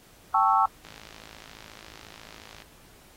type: chord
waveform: sine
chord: A dominant seventh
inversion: third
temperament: equal with one note detuned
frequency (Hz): 780.4 / 880 / 1108.7 / 1318.5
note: G5 / A5 / C#6 / E6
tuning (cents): -8 / 0 / 0 / 0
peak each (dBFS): -24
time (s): 0.34-0.66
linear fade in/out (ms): 5
type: click train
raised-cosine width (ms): 0.2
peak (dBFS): -27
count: 97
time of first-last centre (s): 0.85-2.621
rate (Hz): 54.2
effects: pink hiss -55 dBFS RMS until 3.16 s + AAC 48 kbps